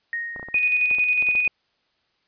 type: tone with exponential decay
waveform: sine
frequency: 1864.7 Hz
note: A#6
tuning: in tune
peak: -23 dBFS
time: 0.13-1.15 s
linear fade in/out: 1 ms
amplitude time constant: 220 ms
type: clicks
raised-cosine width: 1 ms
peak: -24 dBFS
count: 11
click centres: 0.362 / 0.396 / 0.429 / 0.486 / 0.544 / 0.912 / 0.985 / 1.225 / 1.288 / 1.352 / 1.476 s
type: tone with tremolo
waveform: sine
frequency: 2482 Hz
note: D#7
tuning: 5 cents flat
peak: -16 dBFS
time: 0.54-1.48 s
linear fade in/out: 5 ms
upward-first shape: square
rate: 11 Hz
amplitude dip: 35%
effects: white hiss -68 dBFS RMS until 2.27 s + resampled to 11025 Hz